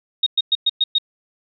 sine tone bursts, 3729 Hz, A#7, in tune, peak -13 dBFS, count 6, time 0.23-0.984 s, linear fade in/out 5 ms, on 34 ms, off 110 ms, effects none

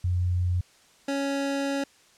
sine / 25% pulse tone pair in turn, 89.4 / 277.7 Hz, F2 / C#4, +41 / +3 cents, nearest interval octave + minor sixth, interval 1962 cents, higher second, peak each -22 dBFS, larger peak neither, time 0.04-0.61 / 1.08-1.84 s, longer second, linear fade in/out 5 ms, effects white hiss -58 dBFS RMS until 2.17 s + low-pass 8000 Hz 12 dB/octave

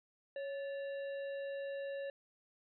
harmonic tone with a mistuned harmonic, 554.4 Hz, C#5, in tune, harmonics 1 / 3 / 5 / 7, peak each -39 / -51 / -58 / -62 dBFS, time 0.36-2.1 s, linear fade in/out 2 ms, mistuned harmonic 3, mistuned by +81 cents, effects none

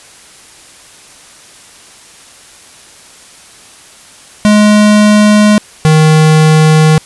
square tone pair in turn, 210 / 156.15 Hz, G#3 / D#3, +19 / +7 cents, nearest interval perfect fourth, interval 512 cents, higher first, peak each -4 dBFS, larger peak neither, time 4.45-5.58 / 5.85-6.98 s, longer neither, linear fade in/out 0 ms, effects white hiss -37 dBFS RMS until 7.05 s + resampled to 24000 Hz

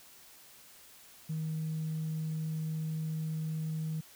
sine tone, 158 Hz, D#3, 27 cents sharp, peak -31 dBFS, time 1.29-4.01 s, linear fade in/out 10 ms, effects tanh soft clip ceiling -29 dBFS + white hiss -56 dBFS RMS until 4.15 s

